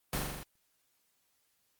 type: noise with echo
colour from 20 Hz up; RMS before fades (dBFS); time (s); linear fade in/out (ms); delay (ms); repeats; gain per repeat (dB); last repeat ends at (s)
pink; -33; 0.13-0.18; 0; 42; 6; -2; 0.432
effects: white hiss -75 dBFS RMS until 1.79 s + Opus 32 kbps